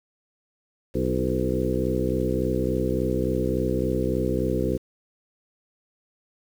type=harmonic tone with a mistuned harmonic; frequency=63.5 Hz; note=B1; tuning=49 cents sharp; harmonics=1 / 2 / 3 / 4 / 5 / 6 / 7 / 8; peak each=-30 / -30 / -30 / -30 / -30 / -30 / -30 / -30 dBFS; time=0.94-4.78 s; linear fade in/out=20 ms; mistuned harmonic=6; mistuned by=-40 cents; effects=8-bit